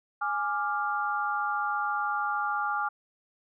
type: chord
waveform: sine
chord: D diminished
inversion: second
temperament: equal with one note detuned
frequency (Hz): 830.6 / 1182.1 / 1396.9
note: Ab5 / D6 / F6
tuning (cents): 0 / +11 / 0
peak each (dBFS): -31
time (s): 0.21-2.89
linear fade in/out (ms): 10
effects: none